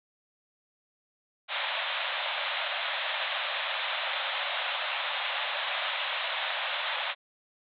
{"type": "band-pass noise", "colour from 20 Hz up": "white", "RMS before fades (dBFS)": -32, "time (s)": [1.48, 7.15], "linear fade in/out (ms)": 50, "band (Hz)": [540, 3800], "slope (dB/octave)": 96, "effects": []}